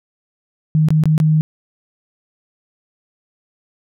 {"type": "tone with dropouts", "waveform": "sine", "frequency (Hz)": 155.56, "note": "D#3", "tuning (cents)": 0, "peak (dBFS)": -10, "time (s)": [0.75, 1.41], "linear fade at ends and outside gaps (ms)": 0, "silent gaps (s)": [[0.886, 0.905], [1.037, 1.056], [1.179, 1.201]], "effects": []}